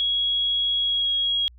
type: tone with pitch glide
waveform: sine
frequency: 3322 to 3299 Hz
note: G#7 to G#7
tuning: 0 to -12 cents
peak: -20 dBFS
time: 0-1.48 s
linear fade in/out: 0 ms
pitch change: -12 cents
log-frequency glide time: 0.78-1.13 s
effects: added 60 Hz sine -46 dBFS peak until 1.58 s